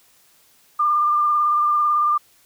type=tone with vibrato; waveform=sine; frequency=1196 Hz; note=D6; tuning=31 cents sharp; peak=-15 dBFS; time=0.79-2.18 s; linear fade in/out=10 ms; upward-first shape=sine; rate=18 Hz; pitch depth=20 cents each way; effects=white hiss -56 dBFS RMS until 2.45 s